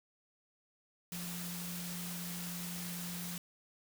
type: tone in noise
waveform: sine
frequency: 175.4 Hz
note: F3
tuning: 8 cents sharp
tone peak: -42 dBFS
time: 1.12-3.38 s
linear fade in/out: 2 ms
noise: white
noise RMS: -44 dBFS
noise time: 1.12-3.38 s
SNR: -1 dB
effects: none